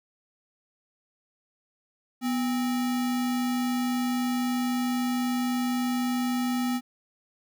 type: tone with sample-and-hold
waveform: sine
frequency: 246.9 Hz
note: B3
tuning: in tune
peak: -24 dBFS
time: 2.21-6.81 s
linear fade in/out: 50 ms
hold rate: 1050 Hz
effects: none